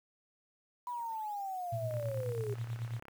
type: linear sweep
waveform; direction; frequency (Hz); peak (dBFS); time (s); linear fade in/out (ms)
sine; down; 987.8 to 400; -36; 0.87-2.54; 2
type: tone with tremolo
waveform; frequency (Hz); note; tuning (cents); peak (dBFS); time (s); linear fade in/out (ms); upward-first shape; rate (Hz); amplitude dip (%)
sine; 116.54; A#2; 0; -33; 1.72-3; 10; sine; 9.2; 65
type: click train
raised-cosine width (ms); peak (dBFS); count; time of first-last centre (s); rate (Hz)
0.5; -35; 41; 1.91-3.083; 34.1
effects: 9-bit